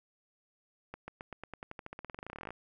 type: accelerating click train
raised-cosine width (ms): 0.5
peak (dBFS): -27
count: 28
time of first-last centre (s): 0.94-2.506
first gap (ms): 140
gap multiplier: 0.92
effects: none

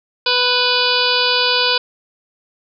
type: harmonic tone with a mistuned harmonic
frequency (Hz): 495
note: B4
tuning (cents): +4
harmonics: 1 / 2 / 3 / 5 / 6 / 7 / 8 / 9 / 10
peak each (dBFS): -22 / -22 / -22 / -22 / -22 / -22 / -22 / -22 / -22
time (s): 0.26-1.78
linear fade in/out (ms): 5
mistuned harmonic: 10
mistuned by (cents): -21
effects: none

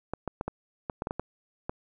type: clicks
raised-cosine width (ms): 1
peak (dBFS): -17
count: 10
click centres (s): 0.136 / 0.277 / 0.411 / 0.48 / 0.898 / 1.021 / 1.071 / 1.109 / 1.196 / 1.695
effects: none

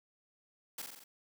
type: noise with echo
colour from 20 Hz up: white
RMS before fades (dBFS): -41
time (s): 0.78-0.82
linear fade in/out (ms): 5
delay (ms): 44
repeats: 5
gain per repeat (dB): -3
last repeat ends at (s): 1.04
effects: high-pass 200 Hz 12 dB/octave

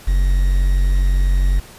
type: tone with quantisation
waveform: triangle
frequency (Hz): 46.06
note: F#1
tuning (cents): -7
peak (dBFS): -10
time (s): 0.07-1.6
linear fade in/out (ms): 10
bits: 6
effects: pink hiss -41 dBFS RMS until 1.78 s + resampled to 32000 Hz

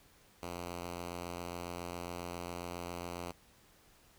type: tone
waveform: 5% pulse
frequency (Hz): 87.31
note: F2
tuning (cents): 0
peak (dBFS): -29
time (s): 0.42-3.32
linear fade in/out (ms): 10
effects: pink hiss -64 dBFS RMS until 4.18 s

